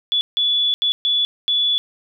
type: tone bursts at uneven times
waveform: sine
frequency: 3433 Hz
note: A7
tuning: 43 cents flat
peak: -15 dBFS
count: 5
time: 0.12-0.21 / 0.37-0.74 / 0.82-0.92 / 1.05-1.25 / 1.48-1.78 s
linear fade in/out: 0 ms
effects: none